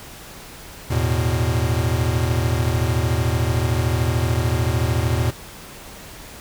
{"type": "chord", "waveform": "square", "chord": "E suspended fourth", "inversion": "none", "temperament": "equal", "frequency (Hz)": [82.41, 110, 123.47], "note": ["E2", "A2", "B2"], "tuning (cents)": [0, 0, 0], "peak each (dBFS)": -23, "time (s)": [0.9, 5.31], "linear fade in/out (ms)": 10, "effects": ["pink hiss -39 dBFS RMS until 6.4 s"]}